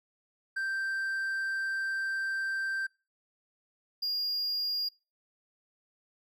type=tone pair in turn; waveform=triangle; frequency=1568 / 4831 Hz; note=G6 / D8; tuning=0 / +48 cents; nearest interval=octave + perfect fifth; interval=1948 cents; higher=second; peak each=-28 dBFS; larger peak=neither; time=0.56-2.87 / 4.02-4.89 s; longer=first; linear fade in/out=10 ms; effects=noise-tail reverb RT60 0.3 s tail -24 dB re dry